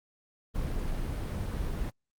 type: noise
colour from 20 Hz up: brown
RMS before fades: -32 dBFS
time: 0.54-1.91 s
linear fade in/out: 20 ms
effects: Opus 24 kbps